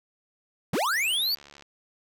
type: linear sweep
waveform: square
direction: up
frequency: 104.9 to 4699 Hz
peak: -24 dBFS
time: 0.73-1.35 s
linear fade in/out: 5 ms
type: click train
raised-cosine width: 0.2 ms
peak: -30 dBFS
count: 50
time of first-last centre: 0.94-1.623 s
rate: 71.7 Hz
effects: none